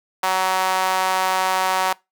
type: tone with high-pass filter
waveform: sawtooth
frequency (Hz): 187.3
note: F#3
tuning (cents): +21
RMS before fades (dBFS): -20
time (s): 0.23-1.93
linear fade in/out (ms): 5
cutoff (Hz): 870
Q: 2.5
effects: noise-tail reverb RT60 0.2 s tail -22 dB re dry